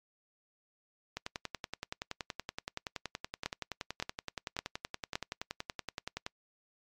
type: two click trains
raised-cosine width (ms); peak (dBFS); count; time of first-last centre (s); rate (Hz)
0.2; -19 / -15; 55 / 4; 1.17-6.264 / 3.46-5.155; 10.6 / 1.77
effects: noise-tail reverb RT60 0.1 s tail -26 dB re dry + MP3 96 kbps